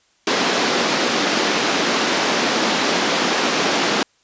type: band-pass noise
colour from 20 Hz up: pink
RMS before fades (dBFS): -19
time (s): 0.27-4.03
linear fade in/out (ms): 2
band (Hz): 220 to 6100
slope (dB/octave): 24
effects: white hiss -60 dBFS RMS until 4.23 s + resampled to 16000 Hz